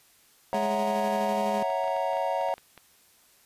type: chord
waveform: triangle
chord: F# dominant seventh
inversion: second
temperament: equal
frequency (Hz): 554.4 / 659.3 / 740 / 932.3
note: C#5 / E5 / F#5 / A#5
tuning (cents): 0 / 0 / 0 / 0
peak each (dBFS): -29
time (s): 0.53-2.54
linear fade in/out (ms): 0
type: tone with tremolo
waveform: 30% pulse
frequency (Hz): 207.7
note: G#3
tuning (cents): 0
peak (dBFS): -27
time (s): 0.54-1.63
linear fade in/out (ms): 5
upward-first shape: square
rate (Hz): 12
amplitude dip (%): 25
type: clicks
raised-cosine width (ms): 0.3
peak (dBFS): -30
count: 10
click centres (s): 1.702 / 1.841 / 1.879 / 1.965 / 2.132 / 2.17 / 2.412 / 2.487 / 2.581 / 2.777
effects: white hiss -60 dBFS RMS until 3.45 s + resampled to 32000 Hz